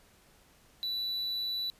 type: tone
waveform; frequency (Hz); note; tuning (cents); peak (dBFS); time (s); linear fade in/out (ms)
triangle; 3959; B7; +3; -30; 0.83-1.7; 0
effects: pink hiss -62 dBFS RMS until 1.79 s + resampled to 32000 Hz